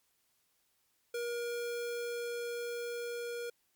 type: tone with level ramp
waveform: square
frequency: 475.7 Hz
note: A#4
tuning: 35 cents sharp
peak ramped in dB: -35 to -38 dBFS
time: 1.14-3.5 s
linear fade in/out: 5 ms
effects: white hiss -75 dBFS RMS until 3.75 s + MP3 96 kbps